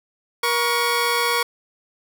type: tone pair together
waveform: 15% pulse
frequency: 475.6 / 1116 Hz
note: A#4 / C#6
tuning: +35 / +11 cents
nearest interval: octave + minor third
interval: 1476 cents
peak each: -15 dBFS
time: 0.43-1.43 s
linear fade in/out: 5 ms
effects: none